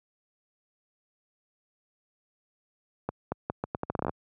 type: accelerating click train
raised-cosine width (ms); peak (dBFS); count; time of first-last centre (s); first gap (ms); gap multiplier
1; -15; 14; 3.09-4.094; 230; 0.78
effects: high-pass 80 Hz 12 dB/octave